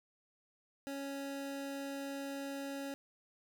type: tone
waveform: 25% pulse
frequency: 277.2 Hz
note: C#4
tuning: in tune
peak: -36 dBFS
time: 0.87-2.94 s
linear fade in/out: 0 ms
effects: none